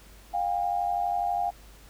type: tone pair together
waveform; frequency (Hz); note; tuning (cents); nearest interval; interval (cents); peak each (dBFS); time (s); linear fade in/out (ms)
sine; 707.8 / 800; F5 / G5; +23 / +35; major second; 212; -27 / -28; 0.33-1.51; 20
effects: added 50 Hz sine -50 dBFS peak until 1.89 s + pink hiss -54 dBFS RMS until 1.89 s